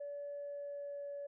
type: tone with pitch glide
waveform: sine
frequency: 574 to 569.4 Hz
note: D5 to C#5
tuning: -40 to +46 cents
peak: -40 dBFS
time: 0-1.27 s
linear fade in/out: 10 ms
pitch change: -14 cents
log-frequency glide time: 0.31-1.09 s
effects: tanh soft clip ceiling -37 dBFS